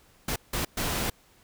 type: noise bursts at uneven times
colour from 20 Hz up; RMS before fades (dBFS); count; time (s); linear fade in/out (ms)
pink; -29; 3; 0.28-0.36 / 0.53-0.65 / 0.77-1.1; 5
effects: pink hiss -60 dBFS RMS until 1.43 s